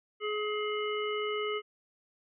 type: harmonic tone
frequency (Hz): 422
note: G#4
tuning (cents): +28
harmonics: 1 / 3 / 5 / 7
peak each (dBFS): -32 / -37 / -39 / -40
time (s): 0.2-1.62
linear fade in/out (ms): 50
effects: none